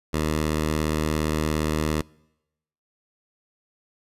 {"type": "tone", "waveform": "10% pulse", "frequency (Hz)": 77.3, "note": "D#2", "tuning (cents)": -11, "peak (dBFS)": -14, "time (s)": [0.13, 2.02], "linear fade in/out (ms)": 10, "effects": ["noise-tail reverb RT60 0.9 s tail -25 dB re dry", "resampled to 32000 Hz"]}